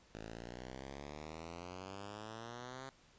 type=exponential sweep; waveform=5% pulse; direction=up; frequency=53 to 134.8 Hz; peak=-35 dBFS; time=0.15-2.89 s; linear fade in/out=0 ms; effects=pink hiss -66 dBFS RMS until 3.18 s + resampled to 16000 Hz